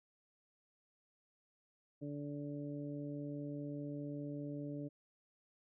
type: harmonic tone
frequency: 144.9 Hz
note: D3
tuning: 23 cents flat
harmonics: 1 / 2 / 3 / 4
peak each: -45 / -43 / -52 / -51 dBFS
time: 2.01-4.89 s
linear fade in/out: 20 ms
effects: none